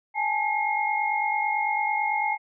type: tone cluster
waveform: sine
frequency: 824 / 873 / 2145 Hz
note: G#5 / A5 / C7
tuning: -14 / -14 / +42 cents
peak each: -27 dBFS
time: 0.14-2.38 s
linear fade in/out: 50 ms
effects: none